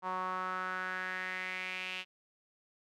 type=tone with band-pass filter sweep; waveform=sawtooth; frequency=185 Hz; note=F#3; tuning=in tune; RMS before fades=-38 dBFS; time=0.02-2.05 s; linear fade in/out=50 ms; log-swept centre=1000 to 2800 Hz; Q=4.4; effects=none